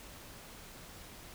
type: silence
effects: pink hiss -51 dBFS RMS until 1.34 s